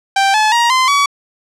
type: tone with pitch steps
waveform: sawtooth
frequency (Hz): 784 / 859.9 / 943.2 / 1034.5 / 1134.7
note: G5 / A5 / A#5 / C6 / C#6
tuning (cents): 0 / -40 / +20 / -20 / +40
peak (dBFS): -6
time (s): 0.16-1.06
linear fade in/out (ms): 5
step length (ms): 180
effects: low-pass 7000 Hz 12 dB/octave